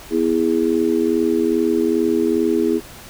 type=harmonic tone; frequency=82.41 Hz; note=E2; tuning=in tune; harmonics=3 / 4 / 5; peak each=-21 / -18 / -19 dBFS; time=0.1-2.81 s; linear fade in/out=50 ms; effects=pink hiss -39 dBFS RMS until 3.09 s